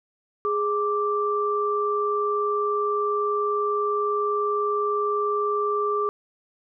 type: tone pair together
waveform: sine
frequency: 415.1 / 1174.1 Hz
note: G#4 / D6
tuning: -1 / -1 cents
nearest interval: octave + tritone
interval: 1800 cents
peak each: -24 dBFS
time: 0.45-6.09 s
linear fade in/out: 0 ms
effects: none